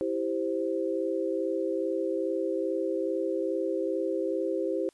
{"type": "chord", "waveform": "sine", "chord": "C major", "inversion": "first", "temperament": "equal", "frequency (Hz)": [329.6, 392, 523.3], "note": ["E4", "G4", "C5"], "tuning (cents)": [0, 0, 0], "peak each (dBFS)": -31, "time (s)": [0.01, 4.89], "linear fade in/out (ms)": 0, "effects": ["white hiss -66 dBFS RMS until 4.93 s", "resampled to 24000 Hz"]}